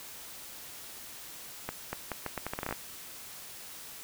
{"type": "accelerating click train", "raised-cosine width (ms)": 0.5, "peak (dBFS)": -18, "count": 13, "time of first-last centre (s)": [1.69, 2.726], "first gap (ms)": 240, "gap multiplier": 0.78, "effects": ["white hiss -46 dBFS RMS until 4.03 s"]}